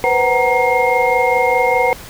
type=tone cluster; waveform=sine; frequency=488.1 / 513 / 751 / 935 / 2135 Hz; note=B4 / C5 / F#5 / A#5 / C7; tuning=-20 / -34 / +26 / +5 / +34 cents; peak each=-18 dBFS; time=0.04-1.93 s; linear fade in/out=0 ms; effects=pink hiss -35 dBFS RMS until 2.09 s